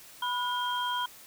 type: tone cluster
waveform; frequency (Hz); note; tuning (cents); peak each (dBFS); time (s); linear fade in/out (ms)
sine; 989 / 1445 / 3202; B5 / F#6 / G7; +2 / -41 / +36; -30 / -36 / -34; 0.22-1.06; 5
effects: white hiss -51 dBFS RMS until 1.26 s